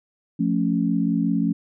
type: chord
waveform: sine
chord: F augmented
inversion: none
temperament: equal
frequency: 174.61 / 220 / 277.2 Hz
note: F3 / A3 / C#4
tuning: 0 / 0 / 0 cents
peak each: -23 dBFS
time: 0.39-1.53 s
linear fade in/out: 10 ms
effects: none